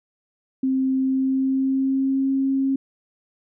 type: tone with pitch glide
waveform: sine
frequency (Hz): 263.5 to 269.5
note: C4 to C#4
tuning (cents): +12 to -49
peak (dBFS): -18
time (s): 0.63-2.76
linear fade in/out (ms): 5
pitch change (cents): +39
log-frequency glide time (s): 0.96-2.3
effects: none